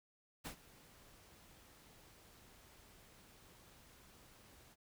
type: noise with ADSR envelope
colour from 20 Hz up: pink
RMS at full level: -45 dBFS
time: 0.44-4.76 s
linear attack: 21 ms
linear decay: 89 ms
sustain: -18 dB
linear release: 39 ms
effects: none